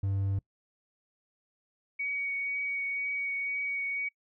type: tone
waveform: triangle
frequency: 98 Hz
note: G2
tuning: in tune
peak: -25 dBFS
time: 0.03-0.39 s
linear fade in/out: 5 ms
type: tone with vibrato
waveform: sine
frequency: 2247 Hz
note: C#7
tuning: 23 cents sharp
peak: -30 dBFS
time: 1.99-4.09 s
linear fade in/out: 10 ms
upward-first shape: triangle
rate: 2 Hz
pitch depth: 13 cents each way
effects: noise-tail reverb RT60 0.1 s tail -24 dB re dry